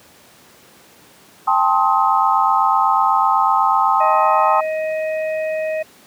sine chord, A half-diminished seventh, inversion third, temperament just, 792 / 880 / 1056 / 1267.2 Hz, G5 / A5 / C6 / Eb6, +18 / 0 / +16 / +31 cents, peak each -18 dBFS, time 1.47-4.61 s, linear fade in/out 10 ms
harmonic tone, 628 Hz, D#5, 16 cents sharp, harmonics 1 / 3 / 4, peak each -19 / -32 / -32 dBFS, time 4-5.83 s, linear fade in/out 10 ms
effects pink hiss -47 dBFS RMS until 6.06 s + high-pass 150 Hz 12 dB/octave

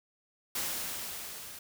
white noise with level ramp, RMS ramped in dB -33 to -46 dBFS, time 0.55-1.59 s, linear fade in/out 5 ms, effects none

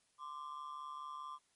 triangle ring-modulated tone, 1108.7 Hz, C#6, in tune, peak -39 dBFS, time 0.18-1.39 s, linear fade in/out 50 ms, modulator 72.3 Hz, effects white hiss -75 dBFS RMS until 1.55 s + MP3 48 kbps

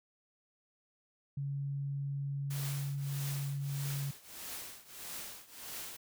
sine tone, 140 Hz, C#3, 18 cents sharp, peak -34 dBFS, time 1.37-4.11 s, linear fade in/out 5 ms
white noise with tremolo, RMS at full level -42 dBFS, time 2.5-5.97 s, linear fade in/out 10 ms, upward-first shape triangle, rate 1.6 Hz, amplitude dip 90%
effects none

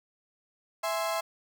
35% pulse chord, E augmented, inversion none, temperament equal, 659.3 / 830.6 / 1046.5 Hz, E5 / G#5 / B#5, 0 / 0 / 0 cents, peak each -29 / -35 / -32 dBFS, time 0.83-1.21 s, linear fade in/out 10 ms, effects none

